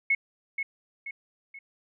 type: tone with echo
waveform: sine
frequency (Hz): 2189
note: C#7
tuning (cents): -22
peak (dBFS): -20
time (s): 0.1-0.15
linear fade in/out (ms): 5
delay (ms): 480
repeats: 3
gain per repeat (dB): -7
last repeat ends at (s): 1.59
effects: none